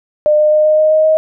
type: tone with pitch steps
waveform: sine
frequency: 603 / 607.2 / 611.4 / 615.7 / 620 / 624.3 / 628.6 Hz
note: D5 / D#5 / D#5 / D#5 / D#5 / D#5 / D#5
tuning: +46 / -42 / -30 / -18 / -6 / +6 / +18 cents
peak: -7 dBFS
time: 0.26-1.17 s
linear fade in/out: 0 ms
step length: 130 ms
effects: none